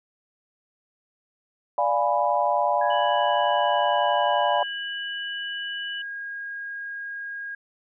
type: chord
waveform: sine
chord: D diminished seventh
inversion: none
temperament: equal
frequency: 587.3 / 698.5 / 830.6 / 987.8 Hz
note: D5 / F5 / Ab5 / Cb6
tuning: 0 / 0 / 0 / 0 cents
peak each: -25 dBFS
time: 1.78-4.63 s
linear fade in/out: 2 ms
type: tone with pitch glide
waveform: sine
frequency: 1661 to 1631.5 Hz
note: G#6 to G#6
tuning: 0 to -31 cents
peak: -31 dBFS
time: 2.81-7.55 s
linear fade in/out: 5 ms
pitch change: -31 cents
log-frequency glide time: 2.95-4.23 s
type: tone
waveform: sine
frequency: 2960 Hz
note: F#7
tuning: in tune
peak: -32 dBFS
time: 2.9-6.02 s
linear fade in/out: 5 ms
effects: none